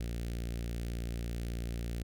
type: tone with notch filter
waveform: sawtooth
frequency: 58.27 Hz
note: A#1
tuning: in tune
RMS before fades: -37 dBFS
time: 0-2.03 s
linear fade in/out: 5 ms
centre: 990 Hz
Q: 0.61
effects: none